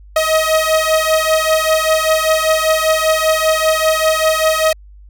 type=beating tone pair; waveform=sawtooth; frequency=630 / 635.1 Hz; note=D#5 / D#5; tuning=+21 / +35 cents; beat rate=5.1 Hz; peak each=-11 dBFS; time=0.16-4.73 s; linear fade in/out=5 ms; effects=added 50 Hz sine -37 dBFS peak until 5.09 s